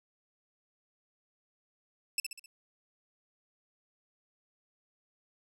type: tone with echo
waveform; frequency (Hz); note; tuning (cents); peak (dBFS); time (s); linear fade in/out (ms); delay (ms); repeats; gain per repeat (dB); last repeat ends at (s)
15% pulse; 2643; E7; +4; -21; 2.18-2.2; 2; 65; 4; -6; 2.46
effects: none